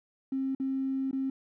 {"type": "tone with dropouts", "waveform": "triangle", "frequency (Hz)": 267.2, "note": "C4", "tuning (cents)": 36, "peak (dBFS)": -24, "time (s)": [0.32, 1.3], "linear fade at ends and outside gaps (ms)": 5, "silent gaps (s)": [[0.55, 0.599], [1.112, 1.129]], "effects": ["tanh soft clip ceiling -26 dBFS"]}